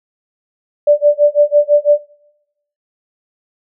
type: tone with tremolo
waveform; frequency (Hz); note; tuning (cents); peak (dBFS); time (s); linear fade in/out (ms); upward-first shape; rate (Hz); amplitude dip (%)
sine; 587.3; D5; 0; -4; 0.87-2; 5; sine; 6; 100
effects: noise-tail reverb RT60 0.8 s tail -20 dB re dry